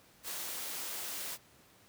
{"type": "high-pass noise", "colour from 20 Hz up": "white", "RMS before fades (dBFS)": -40, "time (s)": [0.23, 1.38], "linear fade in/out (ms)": 50, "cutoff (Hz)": 240, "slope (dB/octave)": 12, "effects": ["pink hiss -62 dBFS RMS until 1.88 s", "high-pass 80 Hz 12 dB/octave"]}